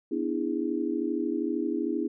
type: chord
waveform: sine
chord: E dominant seventh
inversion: second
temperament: just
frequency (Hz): 247.2 / 296.7 / 329.6 / 412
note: B3 / D4 / E4 / G#4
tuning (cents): +2 / +18 / 0 / -14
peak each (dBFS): -33 / -31 / -30 / -34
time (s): 0.11-2.08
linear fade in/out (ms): 10
effects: none